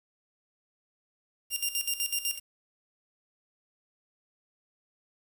10% pulse tone with tremolo, 2794 Hz, F7, in tune, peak -18 dBFS, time 1.5-2.4 s, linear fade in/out 50 ms, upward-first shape square, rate 8 Hz, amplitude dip 75%, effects 9-bit

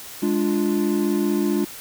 triangle chord, D diminished, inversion second, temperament equal, 207.7 / 293.7 / 349.2 Hz, Ab3 / D4 / F4, 0 / 0 / 0 cents, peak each -21 dBFS, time 0.22-1.65 s, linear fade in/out 10 ms, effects white hiss -38 dBFS RMS until 1.8 s

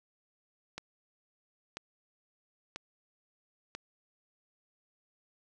click train, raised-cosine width 0.2 ms, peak -22 dBFS, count 4, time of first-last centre 0.78-3.75 s, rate 1.01 Hz, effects none

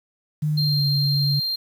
sine tone with pitch glide, 151.7 to 141.54 Hz, D#3 to C#3, -44 to +36 cents, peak -19 dBFS, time 0.42-1.4 s, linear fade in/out 10 ms, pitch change -120 cents, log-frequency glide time 0.55-0.85 s
triangle tone, 4186 Hz, C8, in tune, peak -21 dBFS, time 0.57-1.56 s, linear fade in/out 10 ms
effects 8-bit

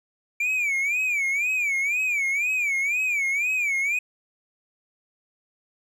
triangle tone with vibrato, 2337 Hz, D7, 9 cents flat, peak -20 dBFS, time 0.4-3.99 s, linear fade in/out 5 ms, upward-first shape sine, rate 2 Hz, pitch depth 150 cents each way, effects none

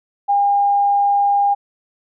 sine tone, 807 Hz, G#5, 50 cents flat, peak -12 dBFS, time 0.28-1.55 s, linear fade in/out 20 ms, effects none

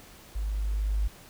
sine tone with level ramp, 51.5 Hz, G#1, 14 cents flat, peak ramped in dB -28 to -23 dBFS, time 0.35-1.08 s, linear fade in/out 10 ms, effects pink hiss -51 dBFS RMS until 1.29 s

